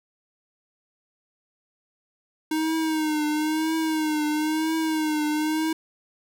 square tone with vibrato, 311.1 Hz, D#4, in tune, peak -23 dBFS, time 2.51-5.73 s, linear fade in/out 5 ms, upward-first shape triangle, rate 1 Hz, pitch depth 64 cents each way, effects none

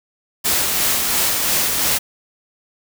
white noise with tremolo, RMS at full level -17 dBFS, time 0.44-1.99 s, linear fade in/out 20 ms, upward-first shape sine, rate 2.9 Hz, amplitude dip 30%, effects none

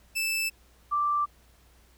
sawtooth / sine tone pair in turn, 2637 / 1174.6 Hz, E7 / D6, 0 / 0 cents, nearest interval octave + major second, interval 1400 cents, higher first, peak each -23 dBFS, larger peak neither, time 0.15-0.5 / 0.91-1.26 s, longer neither, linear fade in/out 20 ms, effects added 60 Hz sine -58 dBFS peak until 1.97 s + pink hiss -62 dBFS RMS until 1.97 s

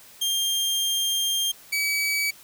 sawtooth tone pair in turn, 3197 / 2282 Hz, G7 / C#7, +33 / +50 cents, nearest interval tritone, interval 583 cents, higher first, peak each -19 dBFS, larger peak neither, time 0.21-1.52 / 1.72-2.31 s, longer first, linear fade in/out 10 ms, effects white hiss -49 dBFS RMS until 2.43 s

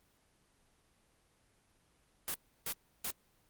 white noise bursts, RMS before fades -37 dBFS, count 3, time 2.28-3.106 s, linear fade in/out 0 ms, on 62 ms, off 320 ms, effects pink hiss -71 dBFS RMS until 3.49 s + Opus 24 kbps

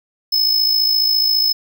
square tone with amplitude modulation, 5200 Hz, E8, 24 cents flat, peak -11 dBFS, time 0.32-1.53 s, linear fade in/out 10 ms, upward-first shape sine, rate 54.6 Hz, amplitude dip 60%, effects none

